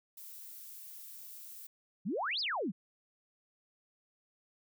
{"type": "noise", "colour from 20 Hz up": "violet", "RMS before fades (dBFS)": -49, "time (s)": [0.17, 1.67], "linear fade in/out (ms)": 5}
{"type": "exponential two-way sweep", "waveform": "sine", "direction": "up then down", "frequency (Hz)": [158.5, 5274, 158.5], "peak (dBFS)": -32, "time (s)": [2.05, 2.72], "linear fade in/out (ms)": 20, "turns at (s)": 2.4}
{"effects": []}